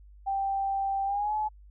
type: tone with pitch glide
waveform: sine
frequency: 784 to 855 Hz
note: G5 to A5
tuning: 0 to -50 cents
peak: -26 dBFS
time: 0.26-1.49 s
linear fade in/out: 20 ms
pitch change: +150 cents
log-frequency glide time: 1.05-1.34 s
effects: added 50 Hz sine -49 dBFS peak until 1.7 s